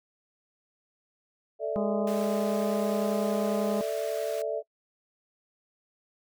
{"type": "chord", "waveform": "sine", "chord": "A suspended fourth", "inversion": "none", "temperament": "equal with one note detuned", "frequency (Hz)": [442, 587.3, 659.3], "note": ["A4", "D5", "E5"], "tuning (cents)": [8, 0, 0], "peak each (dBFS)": -32, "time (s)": [1.59, 4.63], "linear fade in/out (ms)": 50}
{"type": "harmonic tone", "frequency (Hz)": 206, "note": "G#3", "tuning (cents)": -14, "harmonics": [1, 2, 3, 4, 5, 6], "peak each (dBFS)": [-29, -35, -39, -41, -43, -45], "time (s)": [1.76, 3.81], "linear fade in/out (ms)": 0}
{"type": "high-pass noise", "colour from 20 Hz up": "pink", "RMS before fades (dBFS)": -45, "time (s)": [2.07, 4.42], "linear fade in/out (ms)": 2, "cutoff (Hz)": 1100, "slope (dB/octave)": 96}
{"effects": ["noise-tail reverb RT60 0.1 s tail -25 dB re dry"]}